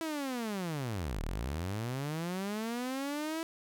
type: linear two-way sweep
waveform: sawtooth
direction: down then up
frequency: 330.4 to 33.9 to 330.4 Hz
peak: -30 dBFS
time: 0.01-3.43 s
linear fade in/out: 0 ms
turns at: 1.23 s
effects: none